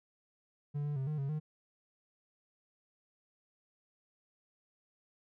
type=tone with pitch steps; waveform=triangle; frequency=145.2 / 146.7 / 133.4 / 152.2 / 137.8 / 153.1 Hz; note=D3 / D3 / C3 / D#3 / C#3 / D#3; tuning=-19 / -2 / +34 / -38 / -10 / -28 cents; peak=-31 dBFS; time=0.74-1.4 s; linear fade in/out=20 ms; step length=110 ms; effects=none